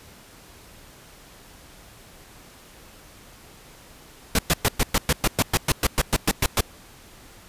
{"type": "noise bursts", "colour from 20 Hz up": "pink", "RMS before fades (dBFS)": -19, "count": 16, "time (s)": [4.35, 6.608], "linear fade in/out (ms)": 2, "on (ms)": 38, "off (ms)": 110, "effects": ["pink hiss -48 dBFS RMS until 7.48 s", "resampled to 32000 Hz"]}